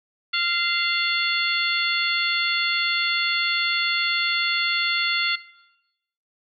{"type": "harmonic tone with a mistuned harmonic", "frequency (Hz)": 692, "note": "F5", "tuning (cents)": -16, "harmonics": [2, 3, 4, 5, 6], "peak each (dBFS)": [-27, -27, -27, -27, -27], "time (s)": [0.33, 5.36], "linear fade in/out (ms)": 10, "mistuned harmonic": 6, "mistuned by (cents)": 84, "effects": ["noise-tail reverb RT60 0.9 s tail -18 dB re dry"]}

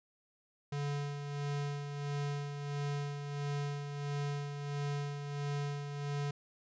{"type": "tone with tremolo", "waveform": "square", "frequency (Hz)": 143.7, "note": "D3", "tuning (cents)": -37, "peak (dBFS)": -34, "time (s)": [0.72, 6.31], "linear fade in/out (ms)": 5, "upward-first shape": "sine", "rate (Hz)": 1.5, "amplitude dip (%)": 50, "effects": ["resampled to 16000 Hz"]}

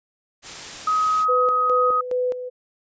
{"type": "noise", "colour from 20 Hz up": "white", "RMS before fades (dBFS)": -35, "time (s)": [0.42, 1.26], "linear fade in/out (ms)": 50}
{"type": "tone with pitch glide", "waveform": "sine", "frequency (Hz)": [1264, 1256], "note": ["D#6", "D#6"], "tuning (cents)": [27, 16], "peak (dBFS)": -17, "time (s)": [0.87, 2.01], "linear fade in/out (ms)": 5, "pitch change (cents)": -11, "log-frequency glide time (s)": [1.27, 1.79]}
{"type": "tone with tremolo", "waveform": "sine", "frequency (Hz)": 500, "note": "B4", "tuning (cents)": 21, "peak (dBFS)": -19, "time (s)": [1.28, 2.5], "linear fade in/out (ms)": 20, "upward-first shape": "square", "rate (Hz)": 2.4, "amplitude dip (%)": 65}
{"effects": ["resampled to 16000 Hz"]}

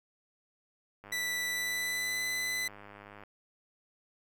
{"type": "click train", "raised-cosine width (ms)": 0.5, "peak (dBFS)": -34, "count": 225, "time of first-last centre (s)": [1.04, 3.236], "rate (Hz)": 102}
{"type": "tone with pitch glide", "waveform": "sawtooth", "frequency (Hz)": [1975.5, 2009], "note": ["B6", "B6"], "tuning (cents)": [0, 29], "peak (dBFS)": -28, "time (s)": [1.12, 2.68], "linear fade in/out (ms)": 5, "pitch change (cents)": 29, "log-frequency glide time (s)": [1.49, 2.23]}
{"effects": ["11-bit"]}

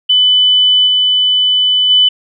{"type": "tone with level steps", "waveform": "sine", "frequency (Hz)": 3000, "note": "F#7", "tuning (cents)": 23, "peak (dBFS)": [-6, -8, -5], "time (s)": [0.09, 2.09], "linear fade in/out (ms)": 10, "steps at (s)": [0.86, 1.89], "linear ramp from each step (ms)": 20, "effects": []}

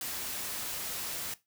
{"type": "noise", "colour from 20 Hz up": "white", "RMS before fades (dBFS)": -37, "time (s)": [0.01, 1.34], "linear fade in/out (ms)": 2, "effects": ["noise-tail reverb RT60 0.2 s tail -17 dB re dry"]}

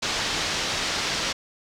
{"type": "low-pass noise", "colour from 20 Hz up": "white", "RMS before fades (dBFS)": -27, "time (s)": [0.02, 1.33], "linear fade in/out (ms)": 10, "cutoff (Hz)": 5700, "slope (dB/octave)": 24, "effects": []}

